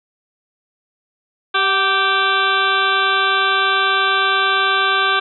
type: harmonic tone with a mistuned harmonic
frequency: 389.8 Hz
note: G4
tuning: 10 cents flat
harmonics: 1 / 2 / 3 / 4 / 6 / 7 / 8 / 9 / 10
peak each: -25 / -25 / -18 / -18 / -26 / -27 / -27 / -23 / -28 dBFS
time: 1.54-5.2 s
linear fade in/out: 10 ms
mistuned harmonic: 2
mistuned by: -47 cents
effects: none